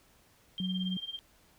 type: tone with tremolo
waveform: sine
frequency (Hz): 3180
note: G7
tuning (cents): +24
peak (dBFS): -34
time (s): 0.58-1.19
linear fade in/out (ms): 0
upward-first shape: sine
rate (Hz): 18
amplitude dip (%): 85
type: tone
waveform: sine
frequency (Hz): 185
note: F#3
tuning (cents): 0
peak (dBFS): -31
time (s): 0.6-0.97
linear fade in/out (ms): 2
effects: pink hiss -64 dBFS RMS until 1.58 s